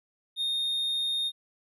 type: tone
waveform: triangle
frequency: 3683 Hz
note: A#7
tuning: 22 cents flat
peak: -25 dBFS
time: 0.36-1.32 s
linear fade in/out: 50 ms
effects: resampled to 32000 Hz

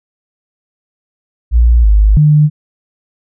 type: tone with pitch steps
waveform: sine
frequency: 58.6 / 51.8 / 150.3 Hz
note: A#1 / G#1 / D3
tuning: +10 / -4 / +40 cents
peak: -4 dBFS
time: 1.51-2.5 s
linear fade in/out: 50 ms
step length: 330 ms
effects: none

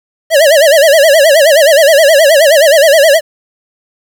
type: tone with vibrato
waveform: square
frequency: 602 Hz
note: D5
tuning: 43 cents sharp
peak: -4 dBFS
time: 0.3-3.21 s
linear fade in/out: 50 ms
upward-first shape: sine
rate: 9.5 Hz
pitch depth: 170 cents each way
effects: 7-bit

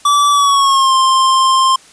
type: tone with pitch glide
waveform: square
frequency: 1156 to 1054 Hz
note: D6 to C6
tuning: -28 to +12 cents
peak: -9 dBFS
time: 0.05-1.76 s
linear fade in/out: 5 ms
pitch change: -160 cents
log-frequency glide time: 0.31-0.94 s
effects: white hiss -43 dBFS RMS until 1.92 s + resampled to 22050 Hz

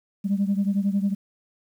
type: beating tone pair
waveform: sine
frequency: 196 / 207 Hz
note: G3 / G#3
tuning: 0 / -5 cents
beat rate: 11 Hz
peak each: -21 / -24 dBFS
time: 0.24-1.15 s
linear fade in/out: 20 ms
effects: tanh soft clip ceiling -15 dBFS + 9-bit

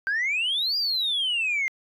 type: exponential two-way sweep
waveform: sine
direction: up then down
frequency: 1543 to 4889 to 2073 Hz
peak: -21 dBFS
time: 0.07-1.68 s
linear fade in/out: 0 ms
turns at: 0.77 s
effects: tanh soft clip ceiling -20 dBFS

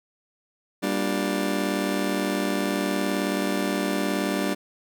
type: chord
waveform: 30% pulse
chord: G minor seventh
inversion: none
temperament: just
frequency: 196 / 235.2 / 294 / 352.8 Hz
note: G3 / Bb3 / D4 / F4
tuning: 0 / +16 / +2 / +18 cents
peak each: -25 / -30 / -25 / -30 dBFS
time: 0.82-4.55 s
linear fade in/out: 20 ms
effects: none

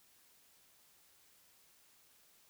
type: silence
effects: white hiss -67 dBFS RMS until 2.49 s

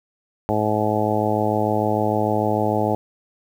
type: harmonic tone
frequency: 106.7 Hz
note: G#2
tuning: 47 cents sharp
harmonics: 1 / 2 / 3 / 4 / 5 / 6 / 7 / 8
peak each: -26 / -26 / -26 / -26 / -26 / -26 / -26 / -26 dBFS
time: 0.49-2.95 s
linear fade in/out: 0 ms
effects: 8-bit

